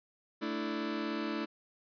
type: chord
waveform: sawtooth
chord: A suspended fourth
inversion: none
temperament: just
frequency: 220 / 293.3 / 330 Hz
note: A3 / D4 / E4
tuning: 0 / -2 / +2 cents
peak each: -34 / -34 / -33 dBFS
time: 0.41-1.46 s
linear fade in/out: 20 ms
effects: resampled to 11025 Hz